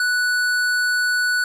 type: tone with hard clipping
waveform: sine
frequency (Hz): 1480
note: F#6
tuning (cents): 0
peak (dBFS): -19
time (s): 0-1.44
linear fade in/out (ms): 2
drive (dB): 13
effects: none